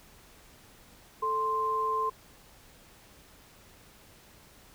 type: tone pair together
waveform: sine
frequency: 440 / 1046.5 Hz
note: A4 / C6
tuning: 0 / 0 cents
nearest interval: octave + minor third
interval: 1500 cents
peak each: -34 / -27 dBFS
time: 1.22-2.1 s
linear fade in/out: 10 ms
effects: pink hiss -56 dBFS RMS until 4.74 s